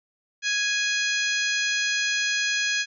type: harmonic tone with a mistuned harmonic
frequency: 830.6 Hz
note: G#5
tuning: in tune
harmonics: 2 / 3 / 4 / 5 / 6 / 7 / 8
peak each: -26 / -28 / -31 / -32 / -34 / -33 / -36 dBFS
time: 0.42-2.86 s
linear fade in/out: 50 ms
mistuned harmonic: 7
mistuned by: +58 cents
effects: none